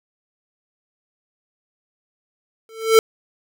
square tone with exponential growth, 446.1 Hz, A4, 24 cents sharp, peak -6 dBFS, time 2.69-2.99 s, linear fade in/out 1 ms, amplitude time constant 65 ms, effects none

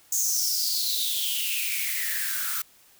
blue noise with high-pass filter sweep, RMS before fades -27 dBFS, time 0.12-2.62 s, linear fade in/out 5 ms, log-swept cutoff 6800 to 1300 Hz, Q 8.2, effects white hiss -57 dBFS RMS until 2.99 s

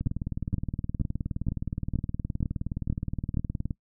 two click trains, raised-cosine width 5 ms, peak -14 / -18 dBFS, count 8 / 72, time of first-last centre 0.07-3.372 / 0.01-3.708 s, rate 2.12 / 19.2 Hz, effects noise-tail reverb RT60 0.1 s tail -22 dB re dry

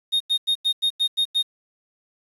triangle tone bursts, 3700 Hz, A#7, 14 cents flat, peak -16 dBFS, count 8, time 0.12-1.429 s, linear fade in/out 20 ms, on 84 ms, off 91 ms, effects resampled to 32000 Hz + 8-bit

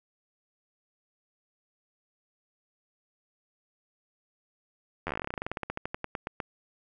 slowing click train, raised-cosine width 0.5 ms, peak -17 dBFS, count 28, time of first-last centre 5.07-6.402 s, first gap 11 ms, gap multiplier 1.1, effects none

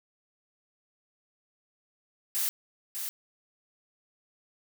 blue noise with echo, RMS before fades -29 dBFS, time 2.35-2.49 s, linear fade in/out 0 ms, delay 600 ms, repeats 1, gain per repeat -6 dB, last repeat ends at 3.09 s, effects none

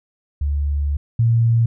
sine tone pair in turn, 72 / 115.65 Hz, D2 / A#2, -34 / -13 cents, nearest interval minor sixth, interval 821 cents, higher second, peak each -17 / -12 dBFS, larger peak second, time 0.41-0.97 / 1.19-1.66 s, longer first, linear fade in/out 5 ms, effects none

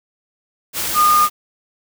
sine tone in noise, 1219 Hz, D#6, 36 cents flat, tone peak -10 dBFS, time 0.94-1.29 s, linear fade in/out 50 ms, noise white, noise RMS -22 dBFS, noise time 0.73-1.3 s, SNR +9 dB, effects none

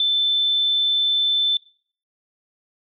sine tone, 3530 Hz, A7, 5 cents sharp, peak -16 dBFS, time 0-1.57 s, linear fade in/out 2 ms, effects noise-tail reverb RT60 0.5 s tail -22 dB re dry

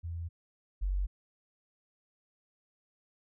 sine tone pair in turn, 84.4 / 47.15 Hz, E2 / F#1, +41 / +33 cents, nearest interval minor seventh, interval 1008 cents, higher first, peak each -35 / -28 dBFS, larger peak second, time 0.03-0.29 / 0.81-1.07 s, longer neither, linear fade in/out 20 ms, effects none

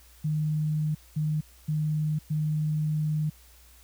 sine tone bursts at uneven times, 153.2 Hz, D#3, 27 cents flat, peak -24 dBFS, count 4, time 0.24-0.95 / 1.16-1.41 / 1.68-2.19 / 2.3-3.3 s, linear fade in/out 10 ms, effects added 60 Hz sine -54 dBFS peak until 3.83 s + white hiss -57 dBFS RMS until 3.83 s

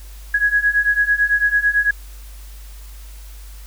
sine beating tone pair, 1661.2 / 1670.2 Hz, G#6 / G#6, 0 / +9 cents, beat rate 9 Hz, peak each -18 / -16 dBFS, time 0.34-1.91 s, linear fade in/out 5 ms, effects added 50 Hz sine -34 dBFS peak until 3.66 s + white hiss -46 dBFS RMS until 3.66 s

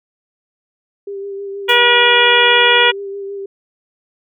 sine tone with vibrato, 397.1 Hz, G4, 22 cents sharp, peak -23 dBFS, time 1.07-3.46 s, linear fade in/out 5 ms, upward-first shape sine, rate 6.3 Hz, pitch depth 22 cents each way
harmonic tone, 481.1 Hz, B4, 45 cents flat, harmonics 1 / 2 / 3 / 4 / 5 / 6 / 7, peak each -16 / -16 / -16 / -16 / -16 / -16 / -16 dBFS, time 1.68-2.92 s, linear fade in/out 20 ms
white noise with exponential decay, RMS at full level -30 dBFS, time 1.69-1.88 s, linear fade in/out 1 ms, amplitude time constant 40 ms
effects none

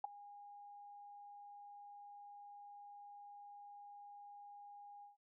sine tone with ADSR envelope, 816 Hz, G#5, 31 cents flat, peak -33 dBFS, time 0.04-5.17 s, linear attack 4 ms, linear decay 11 ms, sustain -20 dB, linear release 140 ms, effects none

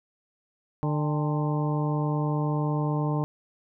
harmonic tone with a mistuned harmonic, 149.4 Hz, D3, 30 cents sharp, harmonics 1 / 2 / 3 / 4 / 5 / 6 / 7, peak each -25 / -31 / -35 / -37 / -38 / -37 / -38 dBFS, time 0.83-3.24 s, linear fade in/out 0 ms, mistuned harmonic 5, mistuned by +94 cents, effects none

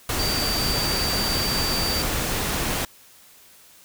sine tone in noise, 4640 Hz, D8, 22 cents flat, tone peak -25 dBFS, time 0.19-2.02 s, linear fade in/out 2 ms, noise pink, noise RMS -25 dBFS, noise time 0.09-2.85 s, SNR -3 dB, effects white hiss -51 dBFS RMS until 3.84 s

